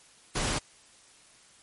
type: noise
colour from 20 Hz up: pink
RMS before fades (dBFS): -29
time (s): 0.35-0.59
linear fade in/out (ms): 10
effects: white hiss -57 dBFS RMS until 1.62 s + MP3 48 kbps